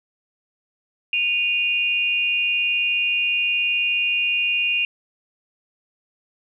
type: tone pair together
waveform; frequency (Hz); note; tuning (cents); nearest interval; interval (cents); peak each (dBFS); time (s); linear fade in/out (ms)
sine; 2475 / 2794; D#7 / F7; -10 / 0; major second; 210; -21; 1.13-4.85; 2
effects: none